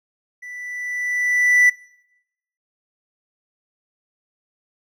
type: tone with level ramp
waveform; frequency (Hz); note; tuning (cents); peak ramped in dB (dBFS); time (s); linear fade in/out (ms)
triangle; 1975.5; B6; 0; -32 to -8; 0.42-1.7; 10
effects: noise-tail reverb RT60 0.9 s tail -23 dB re dry